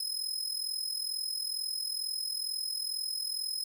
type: tone with amplitude modulation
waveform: sawtooth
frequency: 5110 Hz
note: D#8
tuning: 45 cents sharp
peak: -27 dBFS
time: 0-3.64 s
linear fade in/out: 5 ms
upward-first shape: sine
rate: 42.2 Hz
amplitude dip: 70%
effects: 11-bit